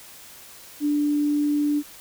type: tone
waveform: sine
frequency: 293.7 Hz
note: D4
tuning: in tune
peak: -19 dBFS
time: 0.8-1.83 s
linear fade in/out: 50 ms
effects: white hiss -45 dBFS RMS until 2 s